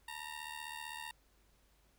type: ring-modulated tone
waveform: 15% pulse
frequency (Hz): 923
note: A#5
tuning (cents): -17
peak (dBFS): -34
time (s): 0.08-1.11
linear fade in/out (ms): 0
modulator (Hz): 37.8
effects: added 50 Hz sine -69 dBFS peak until 1.98 s + pink hiss -72 dBFS RMS until 1.98 s